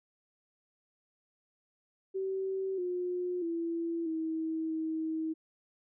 sine tone with pitch steps, 383.2 / 358.5 / 334.7 / 320.9 / 318.8 Hz, G4 / F4 / E4 / E4 / D#4, -39 / +45 / +26 / -46 / +42 cents, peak -31 dBFS, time 2.14-5.34 s, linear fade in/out 20 ms, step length 640 ms, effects none

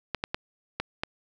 clicks, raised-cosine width 0.3 ms, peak -12 dBFS, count 5, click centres 0.147 / 0.239 / 0.345 / 0.8 / 1.035 s, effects none

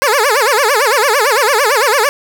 15% pulse tone with vibrato, 494.4 Hz, B4, 2 cents sharp, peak -3 dBFS, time 0.02-2.09 s, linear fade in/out 0 ms, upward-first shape sine, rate 8.9 Hz, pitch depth 290 cents each way, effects none

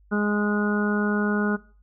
harmonic tone, 207.7 Hz, G#3, in tune, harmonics 1 / 2 / 3 / 4 / 5 / 6 / 7, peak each -22 / -28 / -36 / -37 / -38 / -35 / -29 dBFS, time 0.11-1.57 s, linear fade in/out 20 ms, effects noise-tail reverb RT60 0.4 s tail -20 dB re dry + added 50 Hz sine -53 dBFS peak until 1.82 s

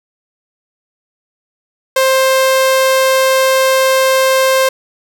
sawtooth tone, 527 Hz, C5, 12 cents sharp, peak -5 dBFS, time 1.96-4.69 s, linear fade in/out 5 ms, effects none

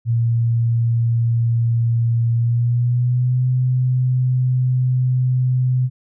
sine tone with pitch glide, 116.54 to 127.09 Hz, A#2 to C3, 0 to -50 cents, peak -14 dBFS, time 0.05-5.9 s, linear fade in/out 50 ms, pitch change +150 cents, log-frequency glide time 2.33-3.46 s, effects none

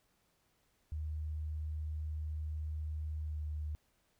sine tone with pitch glide, 77 to 75.9 Hz, D#2 to D#2, -17 to -42 cents, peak -36 dBFS, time 0.92-3.75 s, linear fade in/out 0 ms, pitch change -25 cents, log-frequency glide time 3.22-3.41 s, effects pink hiss -75 dBFS RMS until 4.19 s

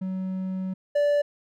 triangle tone pair in turn, 187.7 / 581.6 Hz, F#3 / D5, +25 / -17 cents, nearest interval octave + minor sixth, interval 1958 cents, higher second, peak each -25 / -17 dBFS, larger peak second, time 0.01-0.74 / 0.95-1.22 s, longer first, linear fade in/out 10 ms, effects none

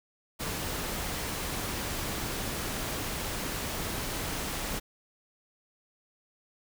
pink noise, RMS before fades -34 dBFS, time 0.39-4.8 s, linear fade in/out 20 ms, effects none

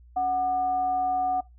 sine tone with frequency modulation, 740 Hz, F#5, in tune, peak -22 dBFS, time 0.16-1.41 s, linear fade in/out 10 ms, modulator 461 Hz, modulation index 0.23, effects noise-tail reverb RT60 0.2 s tail -21 dB re dry + added 60 Hz sine -49 dBFS peak until 1.58 s

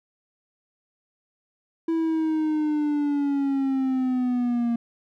triangle linear sweep, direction down, 329.6 to 233.1 Hz, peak -19 dBFS, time 1.88-4.76 s, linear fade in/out 5 ms, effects none

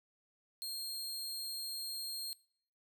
sawtooth tone, 4222 Hz, C8, 15 cents sharp, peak -36 dBFS, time 0.62-2.33 s, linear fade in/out 0 ms, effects noise-tail reverb RT60 0.6 s tail -23 dB re dry

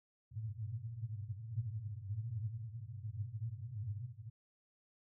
pink band-pass noise, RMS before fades -43 dBFS, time 0.31-4.3 s, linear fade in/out 10 ms, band 100 to 120 Hz, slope 96 dB/octave, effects none

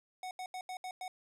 square tone bursts at uneven times, 740 Hz, F#5, in tune, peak -40 dBFS, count 6, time 0.23-0.31 / 0.39-0.46 / 0.54-0.61 / 0.69-0.77 / 0.84-0.91 / 1.01-1.08 s, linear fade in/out 2 ms, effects low-pass 11000 Hz 12 dB/octave

